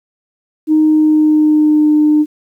sine tone with pitch glide, 310 to 302.2 Hz, D#4 to D4, -6 to +50 cents, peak -6 dBFS, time 0.67-2.26 s, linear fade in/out 50 ms, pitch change -44 cents, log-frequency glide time 0.8-1.92 s, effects tanh soft clip ceiling -2 dBFS + 8-bit

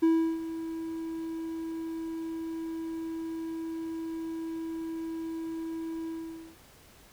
triangle tone with ADSR envelope, 326.4 Hz, E4, 17 cents flat, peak -17 dBFS, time 0.02-6.58 s, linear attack 14 ms, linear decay 350 ms, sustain -14 dB, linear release 500 ms, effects pink hiss -56 dBFS RMS until 7.12 s

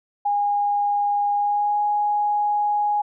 sine tone with pitch glide, 818 to 829.9 Hz, G#5 to G#5, -26 to -1 cents, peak -18 dBFS, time 0.25-3.02 s, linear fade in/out 10 ms, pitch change +25 cents, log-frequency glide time 1.34-1.81 s, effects none

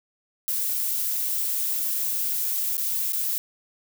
violet noise with dropouts, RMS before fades -26 dBFS, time 0.48-3.38 s, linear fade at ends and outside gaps 0 ms, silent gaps 2.768-2.779 / 3.122-3.132 s, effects none

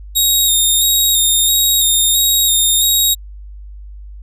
15% pulse tone with vibrato, 3729 Hz, A#7, in tune, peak -4 dBFS, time 0.15-3.15 s, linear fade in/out 20 ms, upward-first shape square, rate 1.5 Hz, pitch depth 27 cents each way, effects added 50 Hz sine -30 dBFS peak until 4.22 s

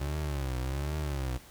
30% pulse tone with vibrato, 69.3 Hz, C#2, in tune, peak -28 dBFS, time 0-1.38 s, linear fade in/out 10 ms, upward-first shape triangle, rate 1.3 Hz, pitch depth 190 cents each way, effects pink hiss -53 dBFS RMS until 1.5 s

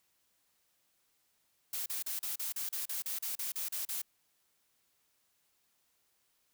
blue noise bursts, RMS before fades -37 dBFS, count 14, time 1.73-4.018 s, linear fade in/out 5 ms, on 130 ms, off 36 ms, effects white hiss -75 dBFS RMS until 6.53 s

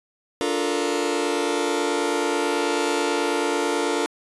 sawtooth chord, Bb major seventh, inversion first, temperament just, 291.4 / 349.6 / 437 / 466.2 Hz, D4 / F4 / A4 / Bb4, -13 / +2 / -12 / 0 cents, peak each -23 dBFS, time 0.41-4.06 s, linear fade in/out 0 ms, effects resampled to 24000 Hz

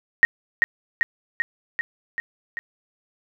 sine tone with echo, 1870 Hz, A#6, 5 cents sharp, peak -9 dBFS, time 0.23-0.25 s, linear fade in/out 0 ms, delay 390 ms, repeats 6, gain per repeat -3 dB, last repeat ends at 2.59 s, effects none

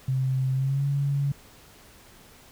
sine tone with pitch glide, 131.3 to 140.72 Hz, C3 to C#3, +6 to +26 cents, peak -22 dBFS, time 0.08-1.32 s, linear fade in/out 5 ms, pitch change +120 cents, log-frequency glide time 0.53-0.86 s, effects pink hiss -52 dBFS RMS until 2.51 s

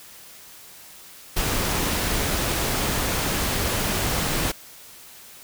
pink noise, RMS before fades -24 dBFS, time 1.36-4.52 s, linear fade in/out 10 ms, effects white hiss -45 dBFS RMS until 5.43 s

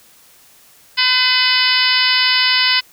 harmonic tone with a mistuned harmonic, 507 Hz, B4, 45 cents sharp, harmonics 2 / 3 / 4 / 5 / 6 / 7 / 8 / 9 / 10, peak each -24 / -22 / -19 / -22 / -18 / -24 / -22 / -21 / -18 dBFS, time 0.97-2.81 s, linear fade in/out 20 ms, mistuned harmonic 6, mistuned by -25 cents, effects white hiss -48 dBFS RMS until 2.92 s

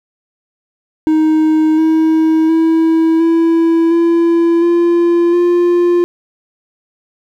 triangle tone with pitch steps, 313 / 318.8 / 324.8 / 330.8 / 337 / 343.3 / 349.7 Hz, D#4 / D#4 / E4 / E4 / E4 / F4 / F4, +10 / +42 / -26 / +6 / +38 / -30 / +2 cents, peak -6 dBFS, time 1.07-6.04 s, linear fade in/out 0 ms, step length 710 ms, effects 8-bit

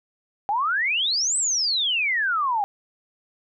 sine exponential two-way sweep, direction up then down, 784 to 8200 to 784 Hz, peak -20 dBFS, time 0.49-2.64 s, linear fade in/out 0 ms, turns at 1.37 s, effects none

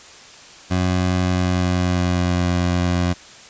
20% pulse tone with pitch glide, 91.2 to 88.71 Hz, F#2 to F2, -24 to +28 cents, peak -12 dBFS, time 0.7-3.14 s, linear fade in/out 20 ms, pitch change -48 cents, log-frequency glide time 1.26-2.48 s, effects white hiss -42 dBFS RMS until 3.49 s + resampled to 16000 Hz

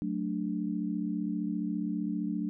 sine chord, D major, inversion first, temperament equal, 185 / 220 / 293.7 Hz, F#3 / A3 / D4, 0 / 0 / 0 cents, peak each -34 dBFS, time 0.02-2.49 s, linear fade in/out 0 ms, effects none

